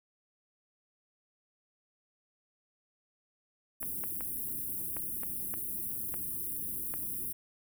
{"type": "band-stop noise", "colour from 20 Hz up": "white", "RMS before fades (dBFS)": -37, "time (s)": [3.8, 7.33], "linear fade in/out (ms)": 10, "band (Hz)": [370, 10000], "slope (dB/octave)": 48}
{"type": "clicks", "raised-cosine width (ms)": 0.5, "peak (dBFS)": -27, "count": 8, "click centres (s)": [3.829, 4.038, 4.208, 4.968, 5.234, 5.539, 6.141, 6.939]}
{"effects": []}